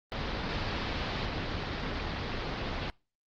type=low-pass noise; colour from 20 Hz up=pink; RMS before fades=-34 dBFS; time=0.12-2.9 s; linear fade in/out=0 ms; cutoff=4800 Hz; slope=48 dB/octave; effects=noise-tail reverb RT60 0.3 s tail -25 dB re dry + Opus 32 kbps